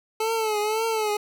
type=tone with vibrato; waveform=25% pulse; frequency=435.2 Hz; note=A4; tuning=19 cents flat; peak=-19 dBFS; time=0.2-1.17 s; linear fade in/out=5 ms; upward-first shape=triangle; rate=1.9 Hz; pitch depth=85 cents each way; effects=none